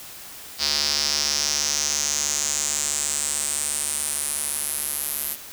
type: tone with band-pass filter sweep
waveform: square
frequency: 73.1 Hz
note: D2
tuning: 7 cents flat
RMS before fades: -25 dBFS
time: 0.58-5.37 s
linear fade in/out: 50 ms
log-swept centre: 4800 to 12000 Hz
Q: 4.7
effects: white hiss -40 dBFS RMS until 5.52 s

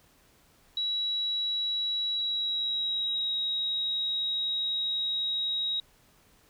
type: tone with pitch glide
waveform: sine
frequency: 3900 to 3807 Hz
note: B7 to A#7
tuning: -23 to +36 cents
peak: -27 dBFS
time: 0.77-5.8 s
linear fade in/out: 2 ms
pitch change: -41 cents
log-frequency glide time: 2.12-3.35 s
effects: pink hiss -62 dBFS RMS until 6.49 s

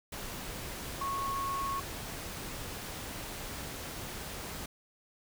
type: tone in noise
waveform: sine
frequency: 1100 Hz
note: C#6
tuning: 14 cents flat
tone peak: -32 dBFS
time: 1.01-1.8 s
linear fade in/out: 5 ms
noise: pink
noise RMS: -41 dBFS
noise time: 0.12-4.66 s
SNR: +6 dB
effects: none

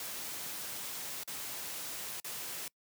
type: noise with dropouts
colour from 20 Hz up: white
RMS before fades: -41 dBFS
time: 0-2.68 s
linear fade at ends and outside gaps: 2 ms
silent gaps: 1.235-1.276 / 2.201-2.244 s
effects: noise-tail reverb RT60 0.1 s tail -25 dB re dry + high-pass 100 Hz 12 dB/octave

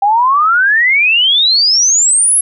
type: exponential sweep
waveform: sine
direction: up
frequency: 784 to 11175 Hz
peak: -7 dBFS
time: 0.02-2.41 s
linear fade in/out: 5 ms
effects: none

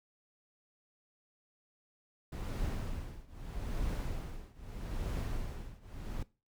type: noise with tremolo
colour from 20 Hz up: brown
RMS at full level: -34 dBFS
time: 2.32-6.23 s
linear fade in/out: 5 ms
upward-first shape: triangle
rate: 0.79 Hz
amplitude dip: 95%
effects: noise-tail reverb RT60 0.3 s tail -20 dB re dry

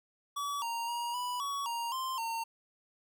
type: tone with pitch steps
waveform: square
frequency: 1142 / 930 / 948 / 986 / 1124 / 936 / 1046 / 913 Hz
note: D6 / A#5 / A#5 / B5 / C#6 / A#5 / C6 / A#5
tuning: -49 / -4 / +29 / -3 / +24 / +7 / -1 / -36 cents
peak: -34 dBFS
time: 0.36-2.44 s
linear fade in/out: 10 ms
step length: 260 ms
effects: 12-bit

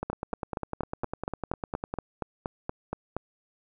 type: two click trains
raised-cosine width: 1 ms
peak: -17 / -16 dBFS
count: 20 / 14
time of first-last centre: 0.03-1.94 / 0.1-3.166 s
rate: 9.95 / 4.24 Hz
effects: none

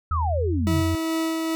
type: tone with pitch glide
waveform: sine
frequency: 80.2 to 88.47 Hz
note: E2 to F2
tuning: -47 to +23 cents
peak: -22 dBFS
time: 0.11-0.95 s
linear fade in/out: 0 ms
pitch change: +170 cents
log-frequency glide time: 0.27-0.65 s
type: exponential sweep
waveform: sine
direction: down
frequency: 1350 to 120.1 Hz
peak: -24 dBFS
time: 0.11-0.82 s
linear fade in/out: 10 ms
type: tone with tremolo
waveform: 40% pulse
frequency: 323.9 Hz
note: E4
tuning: 30 cents flat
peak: -21 dBFS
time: 0.67-1.55 s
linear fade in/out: 0 ms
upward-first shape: sine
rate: 2.4 Hz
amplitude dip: 25%
effects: none

